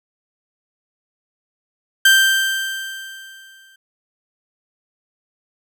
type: tone with exponential decay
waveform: 30% pulse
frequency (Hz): 1568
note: G6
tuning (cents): 0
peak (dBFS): -5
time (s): 2.05-3.76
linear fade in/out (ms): 5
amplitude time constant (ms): 370
effects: none